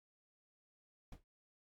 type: noise with exponential decay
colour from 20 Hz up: brown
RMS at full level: -43 dBFS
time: 1.12-1.24 s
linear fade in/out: 5 ms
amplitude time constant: 24 ms
effects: AAC 64 kbps